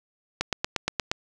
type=click train; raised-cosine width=0.2 ms; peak=-7 dBFS; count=7; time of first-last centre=0.41-1.115 s; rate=8.51 Hz; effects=none